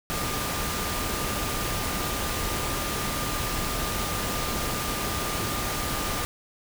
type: tone in noise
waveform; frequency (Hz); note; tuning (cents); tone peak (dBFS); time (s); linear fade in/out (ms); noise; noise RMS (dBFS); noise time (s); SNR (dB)
sine; 1203; D6; +41; -36; 0.1-6.25; 0; pink; -29; 0.1-6.25; -10
effects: none